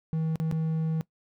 triangle tone with dropouts, 160 Hz, D#3, 49 cents sharp, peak -23 dBFS, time 0.13-1.01 s, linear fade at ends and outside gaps 0 ms, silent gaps 0.357-0.4 / 0.513-0.524 s, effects noise-tail reverb RT60 0.1 s tail -20 dB re dry

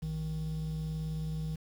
triangle tone pair together, 58.73 / 157.6 Hz, A#1 / D#3, +14 / +23 cents, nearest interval octave + perfect fourth, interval 1709 cents, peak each -37 / -31 dBFS, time 0.02-1.56 s, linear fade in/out 10 ms, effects tanh soft clip ceiling -25 dBFS + 9-bit

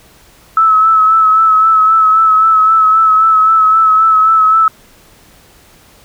sine tone with vibrato, 1300 Hz, E6, 24 cents flat, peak -5 dBFS, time 0.57-4.68 s, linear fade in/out 2 ms, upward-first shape sine, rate 3.8 Hz, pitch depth 28 cents each way, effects pink hiss -44 dBFS RMS until 6.04 s

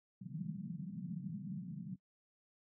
pink band-pass noise, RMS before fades -44 dBFS, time 0.21-1.96 s, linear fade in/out 10 ms, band 150 to 200 Hz, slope 48 dB/octave, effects noise-tail reverb RT60 0.1 s tail -24 dB re dry

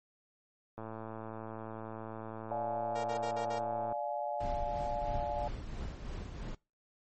click train, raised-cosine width 1 ms, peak -29 dBFS, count 350, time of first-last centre 0.78-3.924 s, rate 111 Hz
sine chord, D diminished, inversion none, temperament just, 587.3 / 704.8 / 845.8 Hz, D5 / F5 / Ab5, 0 / +16 / +31 cents, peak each -37 / -38 / -38 dBFS, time 2.51-5.48 s, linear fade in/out 2 ms
sawtooth tone bursts, 466.2 Hz, A#4, in tune, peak -35 dBFS, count 5, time 2.95-3.59 s, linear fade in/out 10 ms, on 92 ms, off 45 ms
brown noise with tremolo, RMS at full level -38 dBFS, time 4.4-6.55 s, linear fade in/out 5 ms, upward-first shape triangle, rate 3 Hz, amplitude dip 45%
effects noise-tail reverb RT60 0.3 s tail -25 dB re dry + MP3 32 kbps

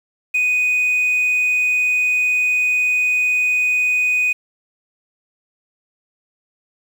sine tone, 2489 Hz, D#7, in tune, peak -12 dBFS, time 0.34-4.33 s, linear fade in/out 10 ms, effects tanh soft clip ceiling -13 dBFS + 7-bit

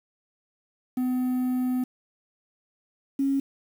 triangle / sine tone pair in turn, 252.7 / 273.9 Hz, B3 / C#4, +40 / -21 cents, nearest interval minor second, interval 139 cents, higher second, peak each -21 dBFS, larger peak neither, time 0.97-1.84 / 3.19-3.4 s, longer first, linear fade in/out 5 ms, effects 8-bit

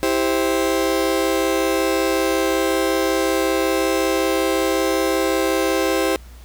35% pulse chord, C major, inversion first, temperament just, 327 / 392.4 / 523.3 Hz, E4 / G4 / C5, -14 / +2 / 0 cents, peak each -20 dBFS, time 0.03-6.16 s, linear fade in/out 0 ms, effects added 60 Hz sine -38 dBFS peak until 6.44 s + pink hiss -49 dBFS RMS until 6.44 s

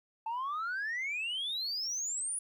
sine exponential sweep, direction up, 876 to 9956 Hz, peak -31 dBFS, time 0.26-2.39 s, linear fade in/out 5 ms, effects tanh soft clip ceiling -31 dBFS + 12-bit

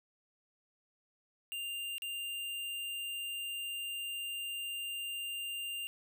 square tone with dropouts, 2794 Hz, F7, in tune, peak -38 dBFS, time 1.52-5.87 s, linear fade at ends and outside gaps 0 ms, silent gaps 1.982-2.021 s, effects none

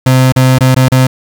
35% pulse tone with dropouts, 129.6 Hz, C3, 16 cents flat, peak -3 dBFS, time 0.06-1.07 s, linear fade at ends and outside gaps 5 ms, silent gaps 0.323-0.361 / 0.586-0.607 / 0.747-0.763 / 0.885-0.918 s, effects 7-bit

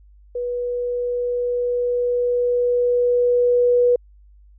sine tone with level ramp, 487.9 Hz, B4, 21 cents flat, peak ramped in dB -22 to -12 dBFS, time 0.35-3.96 s, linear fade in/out 5 ms, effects added 50 Hz sine -46 dBFS peak until 4.58 s

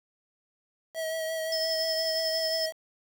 square tone with vibrato, 643 Hz, E5, 43 cents flat, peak -30 dBFS, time 0.94-2.73 s, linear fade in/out 50 ms, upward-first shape sine, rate 5.7 Hz, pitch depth 20 cents each way
triangle tone with tremolo, 5230 Hz, E8, 15 cents flat, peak -26 dBFS, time 1.52-2.66 s, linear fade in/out 2 ms, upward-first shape sine, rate 11 Hz, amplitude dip 40%
effects 8-bit

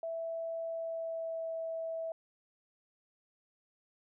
sine tone with pitch glide, 659.3 to 653.6 Hz, E5 to E5, 0 to -15 cents, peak -35 dBFS, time 0.03-2.12 s, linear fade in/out 2 ms, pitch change -15 cents, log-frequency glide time 0.69-1.5 s, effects none

